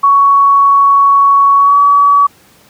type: tone with pitch glide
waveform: sine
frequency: 1117 to 1138.5 Hz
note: C#6 to C#6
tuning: +13 to +46 cents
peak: -4 dBFS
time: 0.03-2.27 s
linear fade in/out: 10 ms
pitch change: +33 cents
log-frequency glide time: 1.57-1.78 s
effects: pink hiss -45 dBFS RMS until 2.69 s + high-pass 100 Hz 12 dB/octave